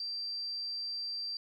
sine tone, 4699 Hz, D8, in tune, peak -35 dBFS, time 0-1.37 s, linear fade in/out 2 ms, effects 11-bit

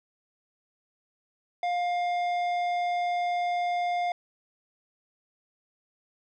triangle tone with tanh clipping, 706 Hz, F5, 19 cents sharp, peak -27 dBFS, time 1.63-4.12 s, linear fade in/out 2 ms, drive 15 dB, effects none

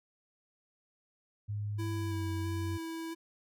sine tone with pitch glide, 103.83 to 93.58 Hz, G#2 to F#2, 0 to +20 cents, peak -33 dBFS, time 1.48-2.78 s, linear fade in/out 20 ms, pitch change -180 cents, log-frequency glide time 1.82-2.3 s
square tone with vibrato, 329.6 Hz, E4, in tune, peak -38 dBFS, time 1.78-3.15 s, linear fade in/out 20 ms, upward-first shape square, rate 1.5 Hz, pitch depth 11 cents each way
effects none

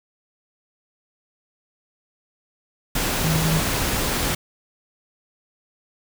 sine tone in noise, 160 Hz, D#3, 49 cents sharp, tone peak -19 dBFS, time 3.24-3.6 s, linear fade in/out 5 ms, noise pink, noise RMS -23 dBFS, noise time 2.95-4.35 s, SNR +1 dB, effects none

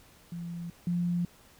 sine tone pair in turn, 171 / 174.59 Hz, F3 / F3, -36 / 0 cents, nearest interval unison, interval 36 cents, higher second, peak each -35 / -26 dBFS, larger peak second, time 0.32-0.7 / 0.87-1.25 s, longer neither, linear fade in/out 2 ms, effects pink hiss -58 dBFS RMS until 1.59 s

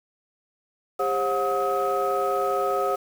sine tone cluster, 400.3 / 535 / 725 / 1270 Hz, G4 / C5 / F#5 / D#6, +36 / +38 / -35 / +35 cents, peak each -26 dBFS, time 0.99-2.96 s, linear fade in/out 10 ms, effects tanh soft clip ceiling -15 dBFS + 7-bit

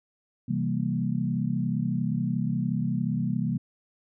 sine chord, C dominant seventh, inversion none, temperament equal, 130.81 / 164.81 / 196 / 233.1 Hz, C3 / E3 / G3 / Bb3, 0 / 0 / 0 / 0 cents, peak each -30 dBFS, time 0.48-3.58 s, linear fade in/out 10 ms, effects none

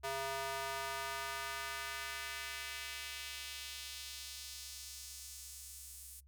square tone with high-pass filter sweep, 135.6 Hz, C#3, 38 cents flat, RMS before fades -44 dBFS, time 0.03-6.21 s, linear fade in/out 20 ms, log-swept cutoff 650 to 9500 Hz, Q 1.2, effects noise-tail reverb RT60 0.1 s tail -23 dB re dry + added 68 Hz sine -59 dBFS peak until 6.27 s

